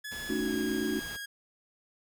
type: tone with pitch glide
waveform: sawtooth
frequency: 1705 to 1638.4 Hz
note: G#6 to G#6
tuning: +45 to -24 cents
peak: -34 dBFS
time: 0.04-1.26 s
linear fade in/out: 10 ms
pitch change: -69 cents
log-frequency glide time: 0.27-0.54 s
type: noise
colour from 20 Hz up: pink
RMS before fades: -45 dBFS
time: 0.11-1.17 s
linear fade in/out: 10 ms
type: chord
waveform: sine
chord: D# half-diminished seventh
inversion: second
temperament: equal with one note detuned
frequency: 220 / 283 / 311.1 / 370 Hz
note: A3 / C#4 / D#4 / F#4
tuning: 0 / +36 / 0 / 0 cents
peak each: -34 dBFS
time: 0.29-1 s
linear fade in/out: 10 ms
effects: none